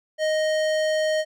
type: tone with hard clipping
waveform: sine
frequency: 622.3 Hz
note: D#5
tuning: in tune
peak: -22 dBFS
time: 0.18-1.25 s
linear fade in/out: 50 ms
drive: 17 dB
effects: none